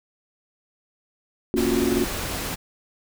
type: chord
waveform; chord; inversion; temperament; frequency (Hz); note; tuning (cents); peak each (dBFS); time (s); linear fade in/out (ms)
sine; Gb major seventh; first; equal; 233.1 / 277.2 / 349.2 / 370; Bb3 / Db4 / F4 / Gb4; 0 / 0 / 0 / 0; -25; 1.54-2.04; 0
type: noise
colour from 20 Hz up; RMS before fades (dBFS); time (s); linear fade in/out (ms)
pink; -29; 1.56-2.56; 20
effects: none